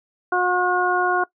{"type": "harmonic tone", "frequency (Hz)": 360.9, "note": "F#4", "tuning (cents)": -43, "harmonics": [1, 2, 3, 4], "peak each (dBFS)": [-23, -22, -24, -22], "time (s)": [0.32, 1.24], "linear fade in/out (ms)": 5, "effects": ["noise-tail reverb RT60 0.1 s tail -20 dB re dry"]}